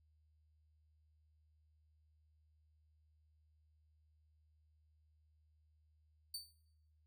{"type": "tone with exponential decay", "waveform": "sawtooth", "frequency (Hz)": 4561, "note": "C#8", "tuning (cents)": 49, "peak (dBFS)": -37, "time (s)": [6.34, 6.54], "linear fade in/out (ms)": 5, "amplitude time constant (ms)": 43, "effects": ["noise-tail reverb RT60 0.8 s tail -18 dB re dry", "added 77 Hz sine -70 dBFS peak until 7.06 s"]}